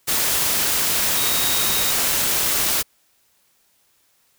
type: tone in noise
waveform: sine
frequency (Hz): 3769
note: A#7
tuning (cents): +18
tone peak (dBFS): -27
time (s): 1.16-1.92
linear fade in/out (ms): 20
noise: white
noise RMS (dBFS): -20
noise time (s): 0.07-2.83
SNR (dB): -10
effects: white hiss -62 dBFS RMS until 4.38 s